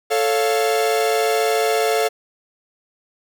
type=chord; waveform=45% pulse; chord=A augmented; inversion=none; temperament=equal; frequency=440 / 554.4 / 698.5 Hz; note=A4 / C#5 / E#5; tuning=0 / 0 / 0 cents; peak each=-19 / -24 / -21 dBFS; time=0.1-2.09 s; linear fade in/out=20 ms; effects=none